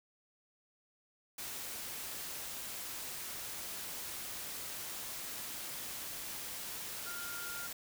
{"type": "tone in noise", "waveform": "sine", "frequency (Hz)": 1405, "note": "F6", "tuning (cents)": 10, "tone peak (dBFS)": -44, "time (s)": [7.06, 7.67], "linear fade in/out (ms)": 5, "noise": "white", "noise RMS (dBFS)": -43, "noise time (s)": [1.38, 7.73], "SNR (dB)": -4, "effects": []}